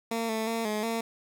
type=tone with pitch steps; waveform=15% pulse; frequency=228.6 / 221.1 / 228 / 212.4 / 228.2 Hz; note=A#3 / A3 / A#3 / G#3 / A#3; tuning=-34 / +9 / -38 / +39 / -37 cents; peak=-22 dBFS; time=0.11-1.01 s; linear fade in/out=5 ms; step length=180 ms; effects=none